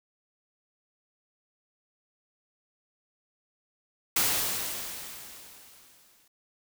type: noise with exponential decay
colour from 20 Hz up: white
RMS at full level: -24 dBFS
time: 4.16-6.28 s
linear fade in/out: 5 ms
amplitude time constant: 460 ms
effects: none